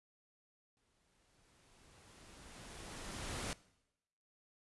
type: noise with exponential growth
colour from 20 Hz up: pink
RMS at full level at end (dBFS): -40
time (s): 0.77-3.53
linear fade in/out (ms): 0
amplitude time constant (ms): 600
effects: noise-tail reverb RT60 0.9 s tail -21 dB re dry + resampled to 24000 Hz